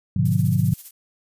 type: chord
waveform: sine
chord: G# diminished seventh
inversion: none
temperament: just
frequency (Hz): 103.83 / 124.59 / 149.51 / 179.41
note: G#2 / B2 / D3 / F3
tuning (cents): 0 / +16 / +31 / +47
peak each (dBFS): -22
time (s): 0.16-0.74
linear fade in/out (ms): 5
type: noise with tremolo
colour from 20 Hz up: violet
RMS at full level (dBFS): -35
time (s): 0.25-0.91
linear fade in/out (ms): 5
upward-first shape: sine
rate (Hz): 15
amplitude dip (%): 65
effects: resampled to 32000 Hz